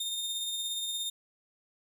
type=tone with tremolo; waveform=sawtooth; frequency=3652 Hz; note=A#7; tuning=36 cents flat; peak=-28 dBFS; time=0-1.1 s; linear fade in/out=5 ms; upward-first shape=sine; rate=17 Hz; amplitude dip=30%; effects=none